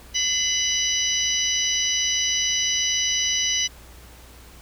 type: harmonic tone with a mistuned harmonic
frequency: 987.8 Hz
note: B5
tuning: in tune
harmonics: 2 / 3 / 4 / 5 / 6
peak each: -30 / -24 / -30 / -31 / -24 dBFS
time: 0.14-3.68 s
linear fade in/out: 20 ms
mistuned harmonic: 2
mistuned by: +51 cents
effects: added 60 Hz sine -46 dBFS peak until 4.61 s + pink hiss -48 dBFS RMS until 4.61 s